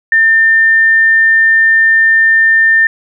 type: tone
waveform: sine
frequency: 1800 Hz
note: A6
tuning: 39 cents sharp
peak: -5 dBFS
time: 0.12-2.87 s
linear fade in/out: 2 ms
effects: none